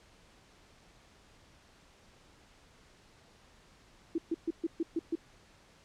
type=tone bursts; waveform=sine; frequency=330.7 Hz; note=E4; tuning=6 cents sharp; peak=-28 dBFS; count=7; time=4.15-5.154 s; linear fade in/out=5 ms; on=32 ms; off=130 ms; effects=pink hiss -61 dBFS RMS until 5.84 s + low-pass 7000 Hz 12 dB/octave